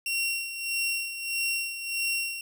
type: tone with tremolo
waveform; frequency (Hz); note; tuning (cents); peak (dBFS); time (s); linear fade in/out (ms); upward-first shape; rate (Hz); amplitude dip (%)
sawtooth; 2739; F7; -34; -22; 0.06-2.41; 2; sine; 1.6; 65
effects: none